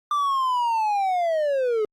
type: linear sweep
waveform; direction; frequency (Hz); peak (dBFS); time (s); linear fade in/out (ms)
triangle; down; 1187 to 415.3; -18; 0.11-1.85; 2
effects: Opus 48 kbps